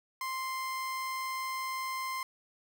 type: tone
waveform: 30% pulse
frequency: 1046.5 Hz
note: C6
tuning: in tune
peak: -31 dBFS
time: 0.21-2.23 s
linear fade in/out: 2 ms
effects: none